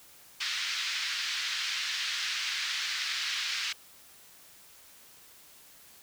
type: band-pass noise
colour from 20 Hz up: white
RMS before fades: -33 dBFS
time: 0.4-3.73 s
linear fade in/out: 10 ms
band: 1500 to 4900 Hz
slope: 24 dB/octave
effects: white hiss -55 dBFS RMS until 6.02 s